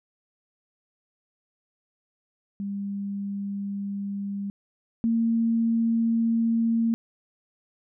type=tone pair in turn; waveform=sine; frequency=200 / 228.8 Hz; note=G3 / A#3; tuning=+35 / -32 cents; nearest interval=major second; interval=233 cents; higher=second; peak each=-28 / -20 dBFS; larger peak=second; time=2.6-4.5 / 5.04-6.94 s; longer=neither; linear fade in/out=0 ms; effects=none